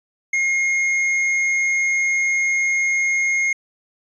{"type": "tone with hard clipping", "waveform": "triangle", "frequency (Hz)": 2143, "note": "C7", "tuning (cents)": 41, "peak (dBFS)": -18, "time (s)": [0.33, 3.53], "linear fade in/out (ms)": 5, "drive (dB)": 9, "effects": ["resampled to 22050 Hz"]}